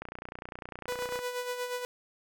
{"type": "click train", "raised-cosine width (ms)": 0.5, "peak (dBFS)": -24, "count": 36, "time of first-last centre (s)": [0.02, 1.191], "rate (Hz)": 29.9}
{"type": "tone with tremolo", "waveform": "sawtooth", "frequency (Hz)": 493.9, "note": "B4", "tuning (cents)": 0, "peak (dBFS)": -27, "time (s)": [0.88, 1.85], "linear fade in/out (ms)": 0, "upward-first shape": "sine", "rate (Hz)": 8.4, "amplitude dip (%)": 55}
{"effects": []}